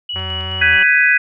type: tone with tremolo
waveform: sine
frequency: 2932 Hz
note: F#7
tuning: 16 cents flat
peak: -21 dBFS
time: 0.09-0.83 s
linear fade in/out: 5 ms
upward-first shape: square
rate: 4.7 Hz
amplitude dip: 30%
type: tone with vibrato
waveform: sine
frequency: 86.3 Hz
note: F2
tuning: 20 cents flat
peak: -25 dBFS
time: 0.13-0.79 s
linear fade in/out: 50 ms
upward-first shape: sine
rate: 3.1 Hz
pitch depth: 57 cents each way
type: click train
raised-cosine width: 0.5 ms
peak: -16 dBFS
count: 127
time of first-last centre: 0.16-0.827 s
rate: 189 Hz
type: chord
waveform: sine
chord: G# minor seventh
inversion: third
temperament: equal with one note detuned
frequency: 1511.9 / 1661.2 / 1975.5 / 2489 Hz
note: F#6 / G#6 / B6 / D#7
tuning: +37 / 0 / 0 / 0 cents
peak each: -15 dBFS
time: 0.61-1.18 s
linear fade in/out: 10 ms
effects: none